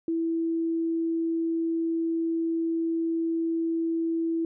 sine tone, 329.6 Hz, E4, in tune, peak -24 dBFS, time 0.08-4.45 s, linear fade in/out 2 ms, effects none

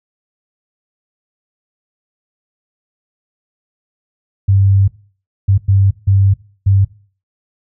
sine tone bursts at uneven times, 98 Hz, G2, in tune, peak -7 dBFS, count 5, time 4.48-4.88 / 5.48-5.58 / 5.68-5.91 / 6.07-6.34 / 6.66-6.85 s, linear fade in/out 10 ms, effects noise-tail reverb RT60 0.4 s tail -19 dB re dry

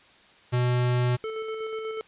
square tone, 123.5 Hz, B2, in tune, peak -22 dBFS, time 0.52-1.17 s, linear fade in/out 20 ms
square tone with tremolo, 440 Hz, A4, in tune, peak -30 dBFS, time 1.24-2.01 s, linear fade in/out 0 ms, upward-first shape square, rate 8.2 Hz, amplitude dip 30%
effects white hiss -55 dBFS RMS until 2.07 s + resampled to 8000 Hz

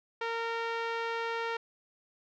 5% pulse tone with low-pass filter, 460 Hz, A#4, 23 cents flat, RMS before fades -34 dBFS, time 0.21-1.57 s, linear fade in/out 5 ms, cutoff 1700 Hz, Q 0.58, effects none

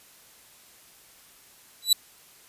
sawtooth tone with exponential growth, 3951 Hz, B7, in tune, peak -9 dBFS, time 1.82-1.93 s, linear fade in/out 5 ms, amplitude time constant 23 ms, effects white hiss -54 dBFS RMS until 2.48 s + resampled to 32000 Hz

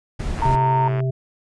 brown noise, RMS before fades -24 dBFS, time 0.19-0.56 s, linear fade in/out 10 ms
click train, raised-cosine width 0.5 ms, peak -17 dBFS, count 69, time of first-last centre 0.38-1.004 s, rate 109 Hz
sine tone, 918 Hz, A#5, 27 cents flat, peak -17 dBFS, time 0.42-0.88 s, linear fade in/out 2 ms
harmonic tone, 130.81 Hz, C3, in tune, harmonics 1 / 3 / 5, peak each -19 / -29 / -33 dBFS, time 0.45-1.11 s, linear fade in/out 10 ms
effects resampled to 22050 Hz

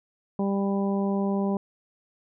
harmonic tone, 197.8 Hz, G3, 16 cents sharp, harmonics 1 / 2 / 3 / 4 / 5, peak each -24 / -30 / -34 / -36 / -38 dBFS, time 0.39-1.57 s, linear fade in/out 2 ms, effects none

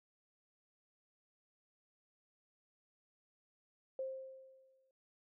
sine tone with exponential decay, 528 Hz, C5, 16 cents sharp, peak -36 dBFS, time 3.99-4.91 s, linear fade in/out 2 ms, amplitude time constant 200 ms, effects none

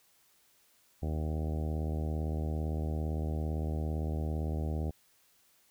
harmonic tone, 77.7 Hz, D#2, 2 cents flat, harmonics 1 / 2 / 3 / 4 / 5 / 6 / 7 / 8 / 9 / 10, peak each -32 / -38 / -42 / -44 / -46 / -48 / -49 / -50 / -51 / -52 dBFS, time 1.02-4.91 s, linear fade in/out 10 ms, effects white hiss -67 dBFS RMS until 5.7 s

